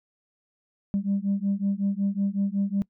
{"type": "beating tone pair", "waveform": "sine", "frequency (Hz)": [196, 201.4], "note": ["G3", "G3"], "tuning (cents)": [0, 47], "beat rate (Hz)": 5.4, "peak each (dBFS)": -25, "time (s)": [0.94, 2.82], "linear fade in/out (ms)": 0, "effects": ["noise-tail reverb RT60 0.1 s tail -24 dB re dry", "tanh soft clip ceiling -18 dBFS"]}